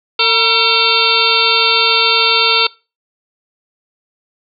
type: harmonic tone with a mistuned harmonic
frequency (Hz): 451.7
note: A4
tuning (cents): +45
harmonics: 1 / 2 / 3 / 5 / 6 / 7 / 8 / 9 / 10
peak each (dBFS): -20 / -21 / -17 / -22 / -16 / -22 / -16 / -22 / -17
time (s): 0.19-2.67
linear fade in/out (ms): 5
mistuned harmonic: 2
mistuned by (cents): +84
effects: noise-tail reverb RT60 0.3 s tail -23 dB re dry